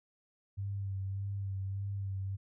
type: tone with vibrato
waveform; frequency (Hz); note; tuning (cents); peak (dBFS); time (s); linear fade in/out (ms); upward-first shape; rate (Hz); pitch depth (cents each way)
sine; 98; G2; 0; -34; 0.57-2.37; 20; sine; 1.7; 31
effects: none